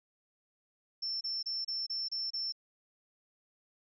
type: tone bursts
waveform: sine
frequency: 5370 Hz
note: E8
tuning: 31 cents sharp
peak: -33 dBFS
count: 7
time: 1.02-2.524 s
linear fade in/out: 10 ms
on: 190 ms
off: 29 ms
effects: none